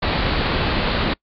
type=low-pass noise; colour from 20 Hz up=pink; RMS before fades=-20 dBFS; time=0.02-1.14 s; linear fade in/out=10 ms; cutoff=4600 Hz; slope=96 dB/octave; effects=noise-tail reverb RT60 0.1 s tail -25 dB re dry + MP3 96 kbps